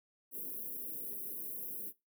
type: band-stop noise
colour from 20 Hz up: white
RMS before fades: -42 dBFS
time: 0.31-1.93 s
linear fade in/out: 50 ms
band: 490 to 11000 Hz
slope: 48 dB/octave
effects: noise-tail reverb RT60 0.2 s tail -18 dB re dry + high-pass 200 Hz 12 dB/octave